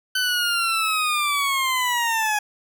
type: linear sweep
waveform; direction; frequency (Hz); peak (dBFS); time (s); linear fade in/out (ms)
20% pulse; down; 1518 to 830; -15; 0.15-2.39; 5
effects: none